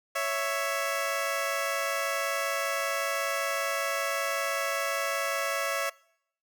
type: tone pair together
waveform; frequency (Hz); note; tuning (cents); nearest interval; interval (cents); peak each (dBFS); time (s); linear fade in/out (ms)
15% pulse; 555.8 / 661; C#5 / E5; +4 / +5; minor third; 301; -24; 0.15-5.9; 10
effects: noise-tail reverb RT60 0.7 s tail -24 dB re dry